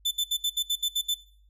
40% pulse tone bursts, 3520 Hz, A7, in tune, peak -22 dBFS, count 9, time 0.05-1.145 s, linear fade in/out 10 ms, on 63 ms, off 66 ms, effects noise-tail reverb RT60 0.5 s tail -19 dB re dry + added 50 Hz sine -56 dBFS peak until 1.49 s

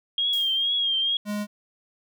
sine tone with vibrato, 3242 Hz, G#7, 42 cents flat, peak -21 dBFS, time 0.18-1.17 s, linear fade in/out 2 ms, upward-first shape triangle, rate 2.2 Hz, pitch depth 65 cents each way
blue noise with exponential decay, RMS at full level -38 dBFS, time 0.33-0.84 s, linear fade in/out 1 ms, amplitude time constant 110 ms
square tone, 207.7 Hz, G#3, in tune, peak -27 dBFS, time 1.25-1.47 s, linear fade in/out 50 ms
effects none

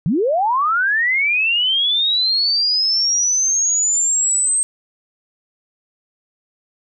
sine linear sweep, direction up, 137.5 to 8372 Hz, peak -14 dBFS, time 0.06-4.63 s, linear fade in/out 0 ms, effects none

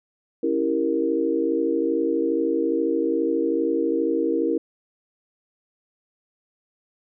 sine chord, C# diminished seventh, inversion none, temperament equal, 277.2 / 329.6 / 392 / 466.2 Hz, C#4 / E4 / G4 / Bb4, 0 / 0 / 0 / 0 cents, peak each -27 / -23 / -29 / -24 dBFS, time 0.43-4.58 s, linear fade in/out 5 ms, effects none

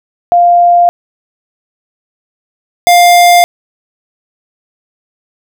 sine / square tone pair in turn, 698.5 / 701.9 Hz, F5 / F5, 0 / +9 cents, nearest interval unison, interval 9 cents, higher second, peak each -3 dBFS, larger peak neither, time 0.32-0.89 / 2.87-3.44 s, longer neither, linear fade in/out 0 ms, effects none

